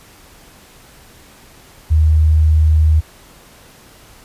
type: tone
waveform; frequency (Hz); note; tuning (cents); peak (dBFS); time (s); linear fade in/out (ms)
sine; 78; D#2; +5; -8; 1.9-3.01; 20
effects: pink hiss -44 dBFS RMS until 4.24 s + resampled to 32000 Hz